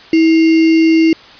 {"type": "tone with sample-and-hold", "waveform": "sine", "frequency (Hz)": 323.6, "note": "E4", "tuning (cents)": -32, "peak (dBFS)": -6, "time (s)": [0.13, 1.13], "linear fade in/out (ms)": 2, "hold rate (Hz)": 2450, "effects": ["white hiss -38 dBFS RMS until 1.39 s", "resampled to 11025 Hz"]}